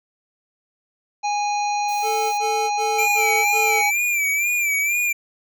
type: harmonic tone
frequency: 825 Hz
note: G#5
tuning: 12 cents flat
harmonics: 1 / 3 / 5 / 7 / 8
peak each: -20 / -30 / -34 / -37 / -38 dBFS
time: 1.23-3.91 s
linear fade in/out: 20 ms
type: noise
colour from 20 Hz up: blue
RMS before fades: -39 dBFS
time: 1.88-2.38 s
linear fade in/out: 10 ms
type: tone bursts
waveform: square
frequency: 440 Hz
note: A4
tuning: in tune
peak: -25 dBFS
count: 5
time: 2.02-3.83 s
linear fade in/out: 50 ms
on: 310 ms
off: 65 ms
type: tone with vibrato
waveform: square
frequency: 2349 Hz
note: D7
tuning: in tune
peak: -19 dBFS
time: 2.98-5.13 s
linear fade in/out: 10 ms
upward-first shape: sine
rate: 2.1 Hz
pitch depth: 72 cents each way
effects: none